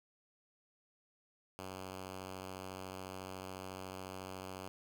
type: tone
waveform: 5% pulse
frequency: 94 Hz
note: F#2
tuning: 28 cents sharp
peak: -33 dBFS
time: 1.59-4.68 s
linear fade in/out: 0 ms
effects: none